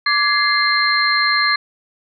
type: tone cluster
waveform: sine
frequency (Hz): 1168 / 1681 / 2086 / 4164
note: D6 / G#6 / C7 / C8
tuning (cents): -10 / +20 / -6 / -9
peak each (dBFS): -19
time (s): 0.06-1.56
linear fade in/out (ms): 5
effects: none